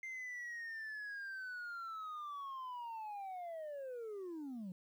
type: linear sweep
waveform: sine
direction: down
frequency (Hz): 2097 to 174.61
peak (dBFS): -40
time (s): 0.03-4.72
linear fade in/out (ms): 2
effects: tanh soft clip ceiling -42 dBFS + 12-bit

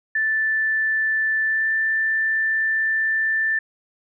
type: tone with pitch glide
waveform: sine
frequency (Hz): 1760 to 1772.2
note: A6 to A6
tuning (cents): 0 to +12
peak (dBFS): -18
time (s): 0.15-3.59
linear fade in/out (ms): 5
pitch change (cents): +12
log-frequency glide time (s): 1.44-1.7
effects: none

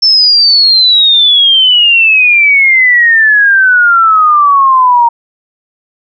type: exponential sweep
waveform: sine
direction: down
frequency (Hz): 5350 to 929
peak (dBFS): -3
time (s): 0.02-5.09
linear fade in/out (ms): 10
effects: none

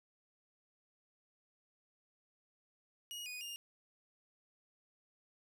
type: tone with pitch steps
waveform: sawtooth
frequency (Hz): 2885 / 2474 / 2822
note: F#7 / D#7 / F7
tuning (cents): -44 / -10 / +17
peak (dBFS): -40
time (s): 3.11-3.56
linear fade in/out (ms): 0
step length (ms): 150
effects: none

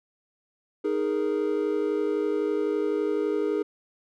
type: chord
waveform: triangle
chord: D# suspended fourth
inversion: none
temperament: just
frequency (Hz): 311.1 / 414.8 / 466.7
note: D#4 / G#4 / A#4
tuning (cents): 0 / -2 / +2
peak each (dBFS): -27 / -24 / -28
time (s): 0.84-3.63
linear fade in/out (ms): 10
effects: none

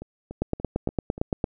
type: two click trains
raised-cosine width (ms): 2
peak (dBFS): -10 / -23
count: 10 / 5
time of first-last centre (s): 0.42-1.442 / 0.02-1.179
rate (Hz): 8.81 / 3.45
effects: none

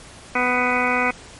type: harmonic tone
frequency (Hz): 248.5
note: B3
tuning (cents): +11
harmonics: 1 / 2 / 3 / 4 / 5 / 6 / 8 / 9 / 10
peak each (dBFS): -26 / -26 / -26 / -26 / -26 / -26 / -26 / -26 / -26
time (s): 0.35-1.11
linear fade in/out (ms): 5
effects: pink hiss -42 dBFS RMS until 1.39 s + MP3 48 kbps

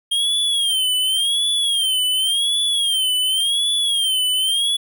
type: tone with vibrato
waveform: square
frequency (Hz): 3210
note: G7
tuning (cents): +40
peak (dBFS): -17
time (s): 0.11-4.77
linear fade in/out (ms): 10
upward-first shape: sine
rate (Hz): 0.9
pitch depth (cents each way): 120
effects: none

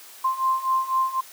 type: beating tone pair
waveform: sine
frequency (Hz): 1046.5 / 1050.5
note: C6 / C6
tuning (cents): 0 / +7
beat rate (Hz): 4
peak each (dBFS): -25 / -22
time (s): 0.24-1.21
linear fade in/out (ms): 10
effects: white hiss -45 dBFS RMS until 1.32 s + high-pass 400 Hz 12 dB/octave

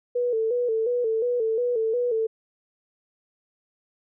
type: tone with vibrato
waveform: sine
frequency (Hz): 466.2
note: A#4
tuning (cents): 0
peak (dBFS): -21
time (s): 0.15-2.27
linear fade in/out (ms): 10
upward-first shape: square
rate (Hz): 2.8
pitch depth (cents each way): 80
effects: none

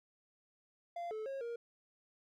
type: tone with pitch steps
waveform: triangle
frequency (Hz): 690 / 434.4 / 543 / 469.8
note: F5 / A4 / C#5 / A#4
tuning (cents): -21 / -22 / -36 / +13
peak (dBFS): -37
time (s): 0.96-1.56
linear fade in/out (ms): 5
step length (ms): 150
effects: none

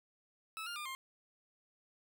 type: tone with pitch steps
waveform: 20% pulse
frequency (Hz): 1305 / 1405 / 1204 / 1060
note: E6 / F6 / D6 / C6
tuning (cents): -18 / +10 / +43 / +22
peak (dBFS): -36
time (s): 0.57-0.95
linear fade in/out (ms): 0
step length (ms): 95
effects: none

